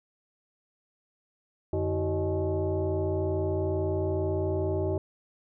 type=tone with frequency modulation; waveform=sine; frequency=146.83 Hz; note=D3; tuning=in tune; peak=-25 dBFS; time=1.73-4.98 s; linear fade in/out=2 ms; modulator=236 Hz; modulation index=2; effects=none

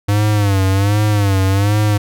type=tone with vibrato; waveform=square; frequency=100.6 Hz; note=G2; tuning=45 cents sharp; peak=-12 dBFS; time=0.08-1.98 s; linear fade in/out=10 ms; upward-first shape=sine; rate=1.3 Hz; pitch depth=94 cents each way; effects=none

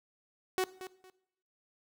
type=tone with echo; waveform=sawtooth; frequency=372.6 Hz; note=F#4; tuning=12 cents sharp; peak=-24 dBFS; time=0.58-0.64 s; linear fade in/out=0 ms; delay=230 ms; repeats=2; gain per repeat=-13 dB; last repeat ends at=1.1 s; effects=noise-tail reverb RT60 0.8 s tail -19 dB re dry

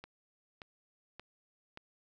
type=click train; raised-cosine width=0.3 ms; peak=-30 dBFS; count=4; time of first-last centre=0.04-1.774 s; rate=1.73 Hz; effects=none

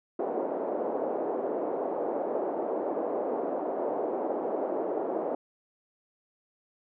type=band-pass noise; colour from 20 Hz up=white; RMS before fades=-31 dBFS; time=0.19-5.35 s; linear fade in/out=5 ms; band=310 to 660 Hz; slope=24 dB/octave; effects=none

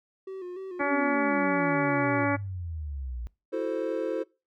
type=tone with vibrato; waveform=triangle; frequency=370 Hz; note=F#4; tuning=in tune; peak=-33 dBFS; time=0.27-2.25 s; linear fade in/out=5 ms; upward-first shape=square; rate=3.4 Hz; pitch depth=56 cents each way
type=harmonic tone; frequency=284.1 Hz; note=C#4; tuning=43 cents sharp; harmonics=1 / 2 / 3 / 4 / 5 / 6 / 7 / 8; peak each=-27 / -30 / -32 / -33 / -34 / -35 / -35 / -36 dBFS; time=0.79-2.37 s; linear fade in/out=20 ms
type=exponential sweep; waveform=sine; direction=down; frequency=293.9 to 56.7 Hz; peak=-32 dBFS; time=0.81-3.27 s; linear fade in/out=0 ms
type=chord; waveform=triangle; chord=F# half-diminished seventh; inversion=third; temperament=equal; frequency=329.6 / 370 / 440 / 523.3 Hz; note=E4 / F#4 / A4 / C5; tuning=0 / 0 / 0 / 0 cents; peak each=-31 / -33 / -30 / -30 dBFS; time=3.52-4.24 s; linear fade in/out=20 ms
effects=noise-tail reverb RT60 0.3 s tail -24 dB re dry

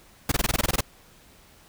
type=noise bursts; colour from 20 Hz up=pink; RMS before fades=-22 dBFS; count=11; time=0.29-0.808 s; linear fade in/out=5 ms; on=28 ms; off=21 ms; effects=pink hiss -54 dBFS RMS until 1.68 s

